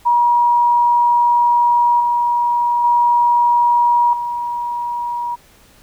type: tone with level steps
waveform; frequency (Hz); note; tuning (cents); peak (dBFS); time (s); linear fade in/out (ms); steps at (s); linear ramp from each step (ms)
sine; 957; A#5; +45; -10 / -13 / -10 / -19; 0.05-5.36; 20; 2 / 2.84 / 4.13; 2
effects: pink hiss -49 dBFS RMS until 5.82 s